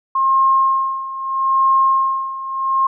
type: tone with tremolo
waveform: sine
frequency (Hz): 1069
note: C6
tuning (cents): +37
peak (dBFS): -10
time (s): 0.15-2.87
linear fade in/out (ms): 5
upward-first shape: sine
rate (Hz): 0.78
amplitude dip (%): 80
effects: none